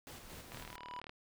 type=noise with tremolo; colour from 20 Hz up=pink; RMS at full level=-50 dBFS; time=0.07-0.76 s; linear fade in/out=0 ms; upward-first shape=square; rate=4.4 Hz; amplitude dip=35%
type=tone with exponential growth; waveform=triangle; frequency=986 Hz; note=B5; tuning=3 cents flat; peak=-39 dBFS; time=0.26-1 s; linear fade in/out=1 ms; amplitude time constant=160 ms
type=click train; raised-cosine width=0.3 ms; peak=-31 dBFS; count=23; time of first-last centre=0.52-1.094 s; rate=38.3 Hz
effects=none